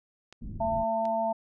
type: clicks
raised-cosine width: 0.2 ms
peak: -29 dBFS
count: 2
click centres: 0.326 / 1.054 s
type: low-pass noise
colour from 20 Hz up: pink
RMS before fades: -38 dBFS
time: 0.41-0.84 s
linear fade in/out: 10 ms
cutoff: 240 Hz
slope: 24 dB/octave
type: harmonic tone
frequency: 224.2 Hz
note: A3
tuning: 33 cents sharp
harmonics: 1 / 3 / 4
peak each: -36 / -27 / -30 dBFS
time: 0.6-1.33 s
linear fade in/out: 10 ms
effects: none